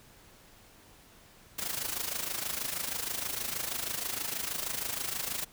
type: noise with amplitude modulation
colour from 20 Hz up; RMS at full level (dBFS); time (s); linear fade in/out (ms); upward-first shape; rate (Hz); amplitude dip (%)
white; -32; 1.58-5.45; 10; sine; 26.3; 70
effects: pink hiss -57 dBFS RMS until 5.52 s